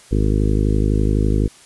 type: harmonic tone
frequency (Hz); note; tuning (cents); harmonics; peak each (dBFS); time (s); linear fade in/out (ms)
51.91; G#1; 0; 1 / 2 / 3 / 4 / 5 / 6 / 7 / 8 / 9; -17 / -20 / -25 / -25 / -25 / -27 / -27 / -30 / -31; 0.11-1.48; 10
effects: white hiss -46 dBFS RMS until 1.65 s + resampled to 24000 Hz